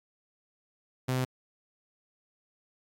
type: tone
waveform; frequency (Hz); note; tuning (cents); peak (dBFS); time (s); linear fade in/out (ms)
sawtooth; 128.5; C3; -31; -23; 1.08-1.25; 10
effects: AAC 48 kbps